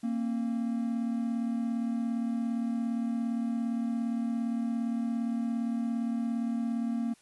triangle tone pair together, 231.1 / 268.5 Hz, A#3 / C4, -15 / +45 cents, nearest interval minor third, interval 260 cents, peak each -27 / -34 dBFS, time 0.03-7.14 s, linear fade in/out 10 ms, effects white hiss -62 dBFS RMS until 7.21 s + resampled to 24000 Hz

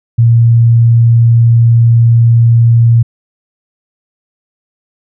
sine tone, 116.54 Hz, A#2, in tune, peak -3 dBFS, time 0.18-3.03 s, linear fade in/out 10 ms, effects none

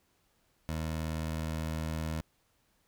20% pulse tone, 79.5 Hz, D#2, 38 cents sharp, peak -28 dBFS, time 0.69-2.21 s, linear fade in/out 0 ms, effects pink hiss -72 dBFS RMS until 2.87 s

